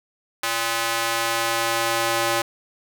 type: tone with high-pass filter sweep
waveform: square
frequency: 115.2 Hz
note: A#2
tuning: 20 cents flat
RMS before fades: -23 dBFS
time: 0.43-2.42 s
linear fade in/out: 5 ms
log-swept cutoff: 1100 to 600 Hz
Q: 0.74
effects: none